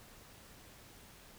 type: silence
effects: pink hiss -57 dBFS RMS until 1.38 s